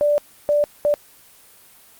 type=tone bursts at uneven times; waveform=sine; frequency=587.3 Hz; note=D5; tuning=in tune; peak=-14 dBFS; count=3; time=0.01-0.18 / 0.49-0.64 / 0.85-0.94 s; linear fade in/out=0 ms; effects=white hiss -49 dBFS RMS until 1.99 s + Opus 24 kbps